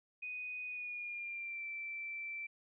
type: tone with pitch glide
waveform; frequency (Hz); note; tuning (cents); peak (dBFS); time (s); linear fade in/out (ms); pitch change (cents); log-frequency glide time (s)
sine; 2489 to 2336; D#7 to D7; 0 to -10; -40; 0.22-2.47; 10; -110; 0.65-1.66
effects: none